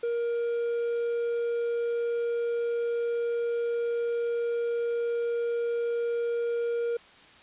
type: tone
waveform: triangle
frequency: 470.5 Hz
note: A#4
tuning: 16 cents sharp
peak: -24 dBFS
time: 0.03-6.97 s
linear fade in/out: 5 ms
effects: white hiss -53 dBFS RMS until 7.42 s + resampled to 8000 Hz